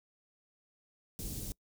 pink band-stop noise, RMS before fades -40 dBFS, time 1.19-1.52 s, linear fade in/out 0 ms, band 270 to 6500 Hz, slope 12 dB/octave, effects noise-tail reverb RT60 0.1 s tail -25 dB re dry

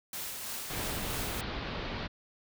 white noise with tremolo, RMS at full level -38 dBFS, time 0.13-1.41 s, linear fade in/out 2 ms, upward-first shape sine, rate 3.1 Hz, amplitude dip 30%
pink low-pass noise, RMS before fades -37 dBFS, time 0.69-2.08 s, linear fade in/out 20 ms, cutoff 4600 Hz, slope 48 dB/octave
effects none

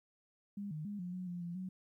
sine tone with pitch steps, 202.1 / 153.5 / 205 / 178.2 / 182.9 / 175.9 / 172.3 / 185.9 Hz, G#3 / D#3 / G#3 / F3 / F#3 / F3 / F3 / F#3, -47 / -23 / -22 / +35 / -20 / +13 / -23 / +8 cents, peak -39 dBFS, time 0.57-1.69 s, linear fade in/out 5 ms, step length 140 ms, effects 13-bit

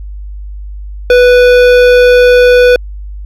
triangle tone with hard clipping, 493.9 Hz, B4, in tune, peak -4 dBFS, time 1.1-2.76 s, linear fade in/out 2 ms, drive 18 dB, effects added 50 Hz sine -21 dBFS peak until 3.25 s

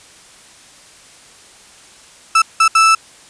35% pulse tone bursts at uneven times, 1318.5 Hz, E6, in tune, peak -6 dBFS, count 3, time 2.35-2.42 / 2.6-2.68 / 2.75-2.95 s, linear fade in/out 5 ms, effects white hiss -43 dBFS RMS until 3.29 s + resampled to 22050 Hz

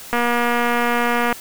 click train, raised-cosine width 0.5 ms, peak -5 dBFS, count 287, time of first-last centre 0.13-1.327 s, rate 239 Hz, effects white hiss -37 dBFS RMS until 1.4 s

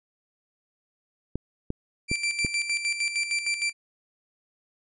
clicks, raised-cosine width 3 ms, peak -16 dBFS, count 4, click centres 1.356 / 1.704 / 2.115 / 2.448 s
sawtooth tone with tremolo, 2349 Hz, D7, in tune, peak -20 dBFS, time 2.08-3.73 s, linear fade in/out 50 ms, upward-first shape square, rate 6.5 Hz, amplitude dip 60%
effects resampled to 24000 Hz

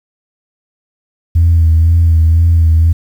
sine tone with vibrato, 82.41 Hz, E2, in tune, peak -4 dBFS, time 1.35-2.93 s, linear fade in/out 10 ms, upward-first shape sine, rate 2 Hz, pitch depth 38 cents each way, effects tanh soft clip ceiling -2 dBFS + 7-bit

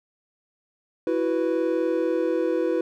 triangle chord, E suspended second, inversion none, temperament equal, 329.6 / 370 / 493.9 Hz, E4 / F#4 / B4, 0 / 0 / 0 cents, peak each -23 / -25 / -23 dBFS, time 1.07-2.81 s, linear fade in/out 2 ms, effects none

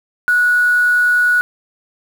sine tone with quantisation, 1465 Hz, F#6, 18 cents flat, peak -10 dBFS, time 0.28-1.41 s, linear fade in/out 0 ms, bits 5, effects none

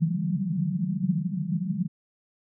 pink band-pass noise, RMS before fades -27 dBFS, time 0-1.88 s, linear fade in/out 20 ms, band 150 to 200 Hz, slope 96 dB/octave, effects none

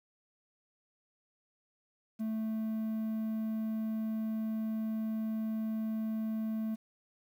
triangle tone with quantisation, 220 Hz, A3, in tune, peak -30 dBFS, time 2.19-6.76 s, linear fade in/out 20 ms, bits 10, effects none

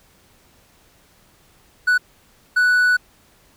triangle tone bursts at uneven times, 1481 Hz, F#6, 1 cent sharp, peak -11 dBFS, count 2, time 1.87-1.98 / 2.56-2.97 s, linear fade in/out 10 ms, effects pink hiss -55 dBFS RMS until 3.56 s

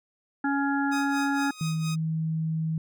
harmonic tone, 279.3 Hz, C#4, 13 cents sharp, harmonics 1 / 3 / 5 / 6, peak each -25 / -30 / -32 / -33 dBFS, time 0.44-1.51 s, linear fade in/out 5 ms
10% pulse tone with tremolo, 1253 Hz, D#6, 12 cents sharp, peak -26 dBFS, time 0.91-1.96 s, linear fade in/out 20 ms, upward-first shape sine, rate 4.3 Hz, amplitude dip 75%
sine tone, 160 Hz, D#3, 49 cents sharp, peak -25 dBFS, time 1.61-2.78 s, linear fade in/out 2 ms
effects none

